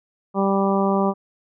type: harmonic tone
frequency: 196 Hz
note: G3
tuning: in tune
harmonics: 1 / 2 / 3 / 4 / 5 / 6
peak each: -20 / -23 / -25 / -26 / -27 / -28 dBFS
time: 0.34-1.14 s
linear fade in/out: 50 ms
effects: none